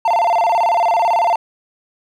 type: tone with vibrato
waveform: triangle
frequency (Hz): 790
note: G5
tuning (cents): +13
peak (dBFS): -10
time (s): 0.05-1.36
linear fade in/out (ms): 5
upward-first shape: square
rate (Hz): 18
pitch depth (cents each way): 230
effects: none